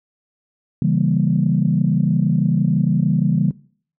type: chord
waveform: sine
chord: C# diminished seventh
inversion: none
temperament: equal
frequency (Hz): 138.59 / 164.81 / 196 / 233.1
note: C#3 / E3 / G3 / Bb3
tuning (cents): 0 / 0 / 0 / 0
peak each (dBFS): -19 / -18 / -20 / -23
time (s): 0.82-3.51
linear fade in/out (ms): 2
effects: noise-tail reverb RT60 0.5 s tail -20 dB re dry + tanh soft clip ceiling -4 dBFS